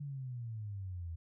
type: exponential sweep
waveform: sine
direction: down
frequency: 146.83 to 81 Hz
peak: -39 dBFS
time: 0-1.16 s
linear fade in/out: 10 ms
effects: none